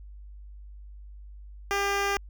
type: tone with notch filter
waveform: 10% pulse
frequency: 400 Hz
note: G4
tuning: 35 cents sharp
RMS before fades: -27 dBFS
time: 1.71-2.17 s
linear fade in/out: 0 ms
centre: 11000 Hz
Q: 0.83
effects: added 50 Hz sine -42 dBFS peak until 2.29 s